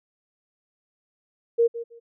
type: tone with echo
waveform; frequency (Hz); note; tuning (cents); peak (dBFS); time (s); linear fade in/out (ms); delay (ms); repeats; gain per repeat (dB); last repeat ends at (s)
sine; 466.2; A#4; 0; -15; 1.58-1.68; 20; 160; 2; -14; 2
effects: none